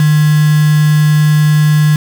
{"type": "tone with quantisation", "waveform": "sine", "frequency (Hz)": 151.7, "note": "D#3", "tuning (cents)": -44, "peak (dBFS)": -6, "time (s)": [0, 1.96], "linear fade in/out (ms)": 2, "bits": 3, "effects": []}